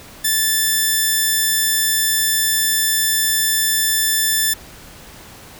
5% pulse tone, 1760 Hz, A6, in tune, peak -4 dBFS, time 0.24-4.54 s, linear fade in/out 10 ms, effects pink hiss -40 dBFS RMS until 5.59 s

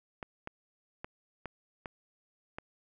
clicks, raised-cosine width 0.5 ms, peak -24 dBFS, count 6, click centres 0.228 / 0.474 / 1.045 / 1.457 / 1.858 / 2.585 s, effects none

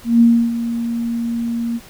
sine tone with ADSR envelope, 233.4 Hz, A#3, 2 cents sharp, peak -6 dBFS, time 0.04-1.8 s, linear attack 170 ms, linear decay 300 ms, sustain -12 dB, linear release 41 ms, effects pink hiss -42 dBFS RMS until 1.89 s

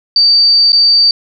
sine tone with dropouts, 4621 Hz, D8, 29 cents flat, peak -5 dBFS, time 0.16-1.11 s, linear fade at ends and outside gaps 2 ms, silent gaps 0.721-0.729 s, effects none

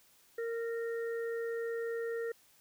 harmonic tone, 461.9 Hz, A#4, 16 cents flat, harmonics 1 / 3 / 4, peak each -34 / -49 / -46 dBFS, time 0.38-2.32 s, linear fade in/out 5 ms, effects white hiss -65 dBFS RMS until 2.6 s

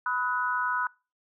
sine tone cluster, 995 / 1268 / 1478 Hz, B5 / D#6 / F#6, +13 / +32 / -2 cents, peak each -30 / -31 / -29 dBFS, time 0.06-0.87 s, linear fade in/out 2 ms, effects noise-tail reverb RT60 0.3 s tail -23 dB re dry

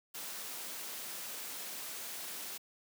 white noise, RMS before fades -43 dBFS, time 0.14-2.58 s, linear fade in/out 10 ms, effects high-pass 200 Hz 12 dB/octave

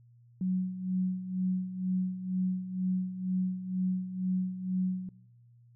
sine tone with tremolo, 185 Hz, F#3, in tune, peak -25 dBFS, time 0.41-5.09 s, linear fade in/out 2 ms, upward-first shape sine, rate 2.1 Hz, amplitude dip 75%, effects noise-tail reverb RT60 0.9 s tail -21 dB re dry + added 119 Hz sine -56 dBFS peak until 5.75 s

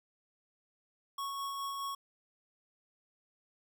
square tone with tremolo, 1106 Hz, C#6, 4 cents flat, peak -36 dBFS, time 1.18-1.95 s, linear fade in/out 5 ms, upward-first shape sine, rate 4.8 Hz, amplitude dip 25%, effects none

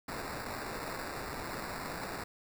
violet noise with sample-and-hold, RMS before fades -40 dBFS, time 0.08-2.24 s, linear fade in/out 5 ms, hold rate 3150 Hz, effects none

